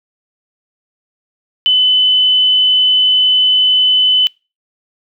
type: tone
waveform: sine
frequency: 3017 Hz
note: F#7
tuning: 33 cents sharp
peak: -7 dBFS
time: 1.66-4.27 s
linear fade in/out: 0 ms
effects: noise-tail reverb RT60 0.3 s tail -26 dB re dry

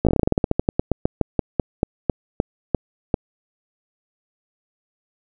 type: slowing click train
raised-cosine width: 2 ms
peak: -3 dBFS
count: 26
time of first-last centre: 0.05-3.142 s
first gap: 17 ms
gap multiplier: 1.14
effects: none

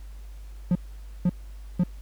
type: tone bursts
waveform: triangle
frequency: 177.7 Hz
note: F3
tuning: 30 cents sharp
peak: -16 dBFS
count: 3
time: 0.71-1.836 s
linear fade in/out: 2 ms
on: 42 ms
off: 500 ms
effects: added 50 Hz sine -38 dBFS peak until 2.01 s + pink hiss -58 dBFS RMS until 2.01 s

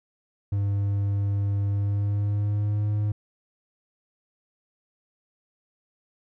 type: tone with pitch glide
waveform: triangle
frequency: 100.4 to 104.72 Hz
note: G2 to G#2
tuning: +42 to +15 cents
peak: -20 dBFS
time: 0.52-3.12 s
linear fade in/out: 5 ms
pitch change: +73 cents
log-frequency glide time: 1.68-2.9 s
effects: none

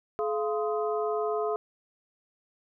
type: tone cluster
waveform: sine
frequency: 426.6 / 689 / 1037 / 1255 Hz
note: G#4 / F5 / C6 / D#6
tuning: +46 / -24 / -16 / +15 cents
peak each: -28 / -32 / -37 / -36 dBFS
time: 0.19-1.56 s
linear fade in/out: 0 ms
effects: none

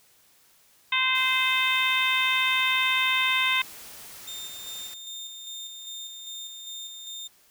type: harmonic tone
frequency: 518 Hz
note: C5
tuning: 17 cents flat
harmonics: 2 / 3 / 4 / 5 / 6 / 7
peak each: -29 / -32 / -26 / -27 / -31 / -28 dBFS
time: 0.92-3.62 s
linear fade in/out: 5 ms
type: noise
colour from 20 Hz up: white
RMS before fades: -44 dBFS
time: 1.15-4.94 s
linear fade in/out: 2 ms
type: tone with tremolo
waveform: 30% pulse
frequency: 3632 Hz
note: A#7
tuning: 46 cents flat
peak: -33 dBFS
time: 4.27-7.28 s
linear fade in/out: 10 ms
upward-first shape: square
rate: 2.5 Hz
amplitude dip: 35%
effects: white hiss -60 dBFS RMS until 7.5 s

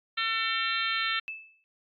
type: harmonic tone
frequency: 450.1 Hz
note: A4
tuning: 39 cents sharp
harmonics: 3 / 4 / 5 / 6 / 7 / 8 / 9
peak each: -32 / -33 / -34 / -35 / -35 / -36 / -37 dBFS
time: 0.17-1.2 s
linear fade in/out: 10 ms
type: tone with exponential decay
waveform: sine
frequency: 2625 Hz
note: E7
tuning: 8 cents flat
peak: -31 dBFS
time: 1.28-1.64 s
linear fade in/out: 0 ms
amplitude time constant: 78 ms
effects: AAC 64 kbps

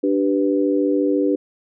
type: chord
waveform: sine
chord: G major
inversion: second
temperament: equal with one note detuned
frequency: 293.7 / 387.7 / 493.9 Hz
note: D4 / G4 / B4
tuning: 0 / -19 / 0 cents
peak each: -18 / -21 / -22 dBFS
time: 0.03-1.36 s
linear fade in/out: 10 ms
effects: none

